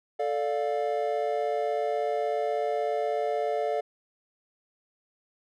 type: chord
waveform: triangle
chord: D minor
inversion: second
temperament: equal with one note detuned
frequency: 440 / 587.3 / 703.7 Hz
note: A4 / D5 / F5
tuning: 0 / 0 / +13 cents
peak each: -28 dBFS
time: 0.19-3.81 s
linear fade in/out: 10 ms
effects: none